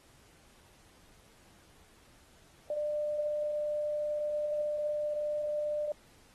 sine tone, 597 Hz, D5, 28 cents sharp, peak -30 dBFS, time 2.7-5.92 s, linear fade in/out 2 ms, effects pink hiss -62 dBFS RMS until 6.34 s + AAC 32 kbps

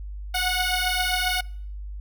10% pulse beating tone pair, 729 / 736.5 Hz, F#5 / F#5, -26 / -8 cents, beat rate 7.5 Hz, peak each -17 dBFS, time 0.34-1.41 s, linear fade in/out 10 ms, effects noise-tail reverb RT60 0.6 s tail -26 dB re dry + added 50 Hz sine -32 dBFS peak until 2 s

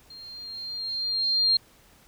sine tone with level ramp, 4199 Hz, C8, 5 cents sharp, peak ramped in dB -42 to -17 dBFS, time 0.1-1.57 s, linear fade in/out 5 ms, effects pink hiss -57 dBFS RMS until 2.07 s

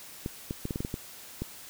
clicks, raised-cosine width 3 ms, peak -19 dBFS, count 9, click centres 0.261 / 0.509 / 0.654 / 0.708 / 0.759 / 0.805 / 0.849 / 0.941 / 1.42 s, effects white hiss -47 dBFS RMS until 1.69 s

